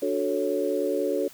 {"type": "chord", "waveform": "sine", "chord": "D major seventh", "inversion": "none", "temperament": "equal", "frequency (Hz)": [293.7, 370, 440, 554.4], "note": ["D4", "F#4", "A4", "C#5"], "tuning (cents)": [0, 0, 0, 0], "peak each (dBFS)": [-30, -29, -28, -28], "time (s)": [0.02, 1.28], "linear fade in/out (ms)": 5, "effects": ["white hiss -49 dBFS RMS until 1.33 s"]}